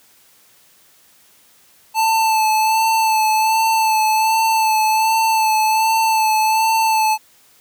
square tone with vibrato, 880 Hz, A5, in tune, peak -14 dBFS, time 1.94-7.18 s, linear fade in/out 50 ms, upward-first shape sine, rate 1.3 Hz, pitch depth 25 cents each way, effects white hiss -52 dBFS RMS until 7.6 s + high-pass 60 Hz 12 dB/octave

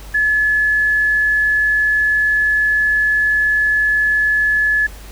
sine tone, 1713 Hz, A6, 47 cents flat, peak -12 dBFS, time 0.14-4.87 s, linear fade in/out 10 ms, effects added 50 Hz sine -33 dBFS peak until 5.11 s + pink hiss -40 dBFS RMS until 5.11 s

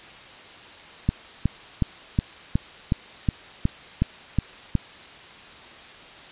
click train, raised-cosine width 5 ms, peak -7 dBFS, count 11, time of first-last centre 1.09-4.753 s, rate 2.73 Hz, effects white hiss -44 dBFS RMS until 6.31 s + resampled to 8000 Hz

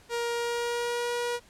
sawtooth tone with pitch glide, 471.5 to 480.6 Hz, A#4 to B4, +20 to -47 cents, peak -24 dBFS, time 0.09-1.4 s, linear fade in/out 50 ms, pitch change +33 cents, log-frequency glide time 0.32-1.12 s, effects pink hiss -57 dBFS RMS until 1.49 s + low-pass 10000 Hz 12 dB/octave

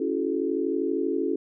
sine chord, F# minor seventh, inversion second, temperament equal with one note detuned, 277.2 / 329.6 / 370 / 430 Hz, C#4 / E4 / F#4 / A4, 0 / 0 / 0 / -40 cents, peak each -29 dBFS, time 0-1.36 s, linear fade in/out 5 ms, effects none

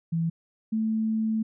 sine tone pair in turn, 165.3 / 220.2 Hz, E3 / A3, +5 / +2 cents, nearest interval perfect fourth, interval 497 cents, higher second, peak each -23 dBFS, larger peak neither, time 0.12-0.3 / 0.72-1.43 s, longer second, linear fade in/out 10 ms, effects none

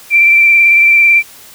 sine tone with vibrato, 2349 Hz, D7, in tune, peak -4 dBFS, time 0.1-1.23 s, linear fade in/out 50 ms, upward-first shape triangle, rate 18 Hz, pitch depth 24 cents each way, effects white hiss -37 dBFS RMS until 1.54 s

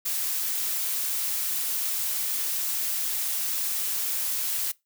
blue noise, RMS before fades -28 dBFS, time 0.05-4.72 s, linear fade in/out 10 ms, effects noise-tail reverb RT60 0.2 s tail -22 dB re dry

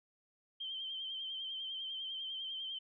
sine tone with vibrato, 3136 Hz, G7, in tune, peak -39 dBFS, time 0.6-2.79 s, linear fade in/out 10 ms, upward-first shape triangle, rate 10 Hz, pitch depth 54 cents each way, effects none

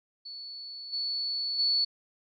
sine tone with level steps, 4435 Hz, C#8, in tune, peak -39 / -29 / -23 dBFS, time 0.25-1.85 s, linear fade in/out 10 ms, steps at 0.92 / 1.58 s, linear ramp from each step 20 ms, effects none

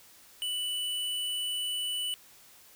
square tone, 2970 Hz, F#7, 6 cents sharp, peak -31 dBFS, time 0.42-2.14 s, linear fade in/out 0 ms, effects white hiss -56 dBFS RMS until 2.75 s

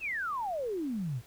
sine exponential sweep, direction down, 2758 to 110 Hz, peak -31 dBFS, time 0-1.22 s, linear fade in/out 50 ms, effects pink hiss -57 dBFS RMS until 1.26 s

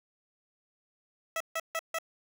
15% pulse tone bursts, 653 Hz, E5, 17 cents flat, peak -24 dBFS, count 4, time 1.36-1.986 s, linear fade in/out 2 ms, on 44 ms, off 150 ms, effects none

